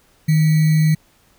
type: tone with sample-and-hold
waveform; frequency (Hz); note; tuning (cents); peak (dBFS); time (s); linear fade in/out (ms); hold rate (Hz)
sine; 156.5; D#3; +10; -11; 0.28-0.95; 10; 2100
effects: pink hiss -56 dBFS RMS until 1.38 s